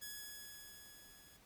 5% pulse tone with level ramp, 1686 Hz, G#6, 26 cents sharp, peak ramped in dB -34 to -51 dBFS, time 0.01-1.38 s, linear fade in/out 20 ms, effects pink hiss -66 dBFS RMS until 1.45 s

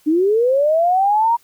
sine linear sweep, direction up, 292.9 to 954 Hz, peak -12 dBFS, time 0.06-1.37 s, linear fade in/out 20 ms, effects white hiss -55 dBFS RMS until 1.43 s

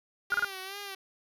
5% pulse tone with vibrato, 390.8 Hz, G4, 5 cents flat, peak -27 dBFS, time 0.3-0.95 s, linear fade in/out 5 ms, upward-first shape sine, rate 2.5 Hz, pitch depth 71 cents each way
sine tone bursts, 1433 Hz, F6, 44 cents sharp, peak -23 dBFS, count 3, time 0.32-0.446 s, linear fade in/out 0 ms, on 22 ms, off 30 ms
effects none

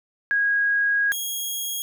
sine / 10% pulse tone pair in turn, 1644 / 3288 Hz, G#6 / G#7, -18 / -18 cents, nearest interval octave, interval 1200 cents, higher second, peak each -18 dBFS, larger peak neither, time 0.31-1.12 / 1.12-1.82 s, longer first, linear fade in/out 0 ms, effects none

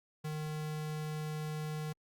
square tone, 153.5 Hz, D#3, 23 cents flat, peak -37 dBFS, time 0.24-1.93 s, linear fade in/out 10 ms, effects Opus 48 kbps

